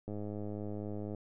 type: click train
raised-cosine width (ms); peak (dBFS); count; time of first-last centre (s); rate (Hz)
2; -28; 112; 0.08-1.147; 104
effects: none